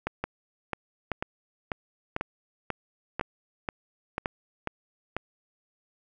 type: two click trains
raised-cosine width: 0.5 ms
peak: -14 / -13 dBFS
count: 11 / 5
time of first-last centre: 0.24-5.166 / 0.07-4.258 s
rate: 2.03 / 0.955 Hz
effects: none